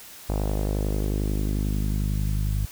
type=tone with low-pass filter sweep; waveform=sawtooth; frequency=51.2 Hz; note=G#1; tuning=24 cents flat; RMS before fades=-25 dBFS; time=0.29-2.66 s; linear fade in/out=5 ms; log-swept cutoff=770 to 120 Hz; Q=1.6; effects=white hiss -44 dBFS RMS until 2.71 s